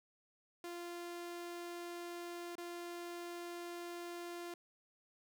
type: tone with dropouts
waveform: sawtooth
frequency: 346.8 Hz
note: F4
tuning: 12 cents flat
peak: -40 dBFS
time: 0.64-4.54 s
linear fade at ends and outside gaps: 2 ms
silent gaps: 2.554-2.581 s
effects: none